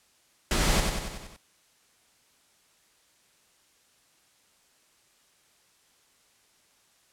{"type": "noise with echo", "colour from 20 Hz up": "pink", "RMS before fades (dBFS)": -25, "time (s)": [0.51, 0.8], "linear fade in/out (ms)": 2, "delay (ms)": 94, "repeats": 6, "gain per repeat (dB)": -4, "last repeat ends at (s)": 1.364, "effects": ["white hiss -64 dBFS RMS until 7.12 s", "low-pass 10000 Hz 12 dB/octave"]}